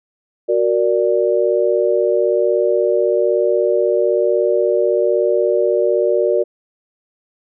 sine chord, Gb augmented, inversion none, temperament equal, 370 / 466.2 / 587.3 Hz, Gb4 / Bb4 / D5, 0 / 0 / 0 cents, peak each -17 dBFS, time 0.48-6.44 s, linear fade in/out 20 ms, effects none

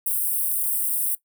white high-pass noise, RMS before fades -24 dBFS, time 0.06-1.15 s, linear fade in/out 5 ms, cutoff 8500 Hz, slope 96 dB/octave, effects noise-tail reverb RT60 0.1 s tail -17 dB re dry

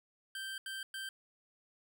25% pulse tone bursts at uneven times, 1565 Hz, G6, 3 cents flat, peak -36 dBFS, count 3, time 0.35-0.58 / 0.66-0.83 / 0.94-1.09 s, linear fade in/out 2 ms, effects none

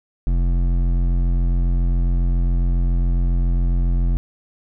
sine tone with hard clipping, 43.65 Hz, F1, in tune, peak -17 dBFS, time 0.27-4.17 s, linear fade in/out 0 ms, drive 11 dB, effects none

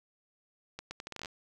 accelerating click train, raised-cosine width 0.2 ms, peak -23 dBFS, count 11, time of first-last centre 0.79-1.258 s, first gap 120 ms, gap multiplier 0.76, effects none

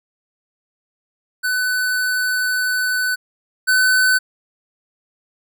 square tone pair in turn, 1502 / 1510.7 Hz, F#6 / F#6, +26 / +36 cents, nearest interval unison, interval 10 cents, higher second, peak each -18 / -13 dBFS, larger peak second, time 1.43-3.16 / 3.67-4.19 s, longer first, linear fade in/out 20 ms, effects none

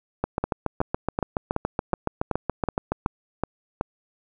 two click trains, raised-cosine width 1 ms, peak -9 / -9 dBFS, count 21 / 10, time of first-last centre 0.24-3.061 / 0.44-3.811 s, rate 7.09 / 2.67 Hz, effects none

